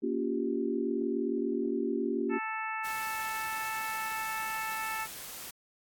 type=chord; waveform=sine; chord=G half-diminished seventh; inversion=first; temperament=just; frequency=235.2 / 282.2 / 352.8 / 392 Hz; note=Bb3 / Db4 / F4 / G4; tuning=+16 / +31 / +18 / 0 cents; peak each=-34 dBFS; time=0.02-2.39 s; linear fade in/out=20 ms
type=harmonic tone; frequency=440 Hz; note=A4; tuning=in tune; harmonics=2 / 3 / 4 / 5 / 6; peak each=-37 / -38 / -39 / -42 / -42 dBFS; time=2.29-5.08 s; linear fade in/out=50 ms
type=noise; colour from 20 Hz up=white; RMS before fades=-43 dBFS; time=2.84-5.51 s; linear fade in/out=10 ms
effects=AAC 64 kbps